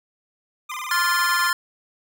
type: tone with vibrato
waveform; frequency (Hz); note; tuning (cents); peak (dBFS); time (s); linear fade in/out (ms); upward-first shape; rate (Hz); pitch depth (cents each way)
25% pulse; 1115; C#6; +10; -25; 0.69-1.5; 10; square; 20; 140
type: chord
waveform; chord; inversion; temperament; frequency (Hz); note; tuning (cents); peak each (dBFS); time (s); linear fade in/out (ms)
square; F major; second; just; 1047.7 / 1396.9 / 1746.1; C6 / F6 / A6; +2 / 0 / -14; -24; 0.91-1.53; 2
effects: none